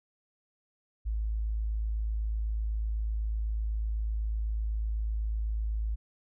sine tone, 54 Hz, A1, 32 cents flat, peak -28 dBFS, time 1.05-5.96 s, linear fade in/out 20 ms, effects none

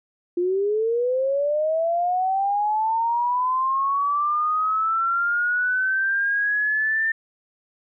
sine linear sweep, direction up, 345.6 to 1800 Hz, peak -19 dBFS, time 0.37-7.12 s, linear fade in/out 5 ms, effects none

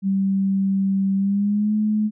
sine tone with pitch glide, 194.3 to 213.1 Hz, G3 to G#3, -15 to +45 cents, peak -17 dBFS, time 0.02-2.11 s, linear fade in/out 50 ms, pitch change +160 cents, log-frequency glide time 1.16-1.74 s, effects none

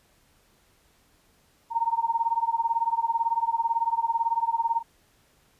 sine tone with tremolo, 921 Hz, A#5, 21 cents flat, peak -18 dBFS, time 1.7-4.83 s, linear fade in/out 50 ms, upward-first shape triangle, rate 18 Hz, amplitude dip 100%, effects pink hiss -63 dBFS RMS until 5.59 s + resampled to 32000 Hz

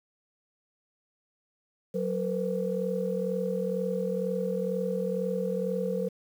sine tone cluster, 184.8 / 461.9 / 504 Hz, F#3 / A#4 / B4, -2 / -16 / +35 cents, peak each -31 dBFS, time 1.94-6.09 s, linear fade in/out 10 ms, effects tanh soft clip ceiling -17 dBFS + 9-bit

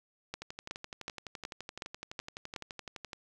two click trains, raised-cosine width 0.2 ms, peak -20 / -24 dBFS, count 7 / 33, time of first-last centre 0.34-2.562 / 0.42-3.132 s, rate 2.7 / 11.8 Hz, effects none

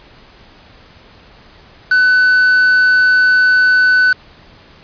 triangle tone with quantisation, 1500 Hz, F#6, 23 cents sharp, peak -6 dBFS, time 1.91-4.13 s, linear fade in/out 5 ms, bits 3, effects pink hiss -43 dBFS RMS until 4.83 s + resampled to 11025 Hz

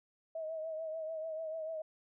sine tone with vibrato, 638 Hz, D#5, 43 cents sharp, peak -37 dBFS, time 0.35-1.82 s, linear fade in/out 5 ms, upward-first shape triangle, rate 6.8 Hz, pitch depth 52 cents each way, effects none

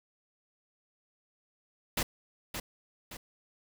pink noise with echo, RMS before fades -30 dBFS, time 1.97-2.03 s, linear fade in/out 5 ms, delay 570 ms, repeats 2, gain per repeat -7 dB, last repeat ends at 3.17 s, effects none

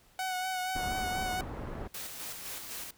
sawtooth tone with vibrato, 743 Hz, F#5, 7 cents sharp, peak -28 dBFS, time 0.19-1.41 s, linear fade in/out 2 ms, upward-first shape sine, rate 4.2 Hz, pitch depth 25 cents each way
pink low-pass noise, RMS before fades -39 dBFS, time 0.75-1.88 s, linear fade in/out 10 ms, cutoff 1100 Hz, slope 12 dB/octave
white noise with tremolo, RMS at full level -40 dBFS, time 1.94-2.91 s, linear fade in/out 5 ms, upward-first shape square, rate 3.9 Hz, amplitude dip 35%
effects pink hiss -63 dBFS RMS until 2.97 s

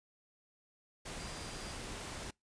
sine tone in noise, 4803 Hz, D8, 38 cents sharp, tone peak -54 dBFS, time 1.19-1.74 s, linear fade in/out 10 ms, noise pink, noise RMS -44 dBFS, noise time 1.05-2.31 s, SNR -13 dB, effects noise-tail reverb RT60 0.2 s tail -26 dB re dry + resampled to 22050 Hz

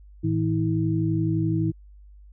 sine tone cluster, 108.9 / 160.7 / 321.9 Hz, A2 / E3 / E4, -17 / -44 / -41 cents, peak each -25 dBFS, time 0.23-1.72 s, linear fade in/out 20 ms, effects added 50 Hz sine -45 dBFS peak until 2.32 s

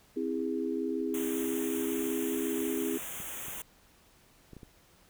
sine chord, C augmented, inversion none, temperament just, 261.6 / 327 / 408.8 Hz, C4 / E4 / G#4, 0 / -14 / -27 cents, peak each -34 dBFS, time 0.16-2.98 s, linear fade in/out 10 ms
white band-stop noise, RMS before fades -40 dBFS, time 1.14-3.62 s, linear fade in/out 2 ms, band 3500 to 6100 Hz, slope 96 dB/octave
clicks, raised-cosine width 3 ms, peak -34 dBFS, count 5, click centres 3.202 / 3.483 / 4.533 / 4.567 / 4.632 s
effects pink hiss -62 dBFS RMS until 5.09 s

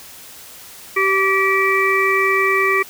harmonic tone, 387.1 Hz, G4, 22 cents flat, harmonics 1 / 3 / 5 / 6, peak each -19 / -19 / -19 / -19 dBFS, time 0.96-2.83 s, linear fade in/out 10 ms, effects white hiss -39 dBFS RMS until 2.89 s

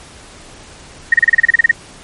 sine tone bursts, 1864.7 Hz, A#6, in tune, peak -4 dBFS, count 12, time 1.12-1.713 s, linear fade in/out 5 ms, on 21 ms, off 31 ms, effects pink hiss -38 dBFS RMS until 2.03 s + MP3 48 kbps

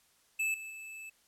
square tone with level steps, 2622 Hz, E7, 10 cents flat, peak -30 / -42 / -44 dBFS, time 0.39-1.1 s, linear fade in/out 10 ms, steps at 0.54 / 0.7 s, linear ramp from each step 2 ms, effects white hiss -68 dBFS RMS until 1.27 s + low-pass 12000 Hz 12 dB/octave

